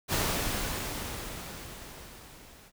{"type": "noise with level ramp", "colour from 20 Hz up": "pink", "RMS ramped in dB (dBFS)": [-27, -54], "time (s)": [0.08, 2.72], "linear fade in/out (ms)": 50, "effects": []}